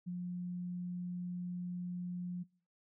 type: tone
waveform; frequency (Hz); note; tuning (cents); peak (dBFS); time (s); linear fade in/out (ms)
sine; 178; F3; +33; -37; 0.06-2.44; 20
effects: noise-tail reverb RT60 0.5 s tail -24 dB re dry